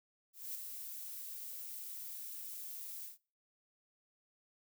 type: noise with ADSR envelope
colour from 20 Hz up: violet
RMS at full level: -41 dBFS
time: 0.33-3.18 s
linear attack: 220 ms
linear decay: 7 ms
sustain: -5 dB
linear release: 140 ms
effects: noise-tail reverb RT60 0.4 s tail -24 dB re dry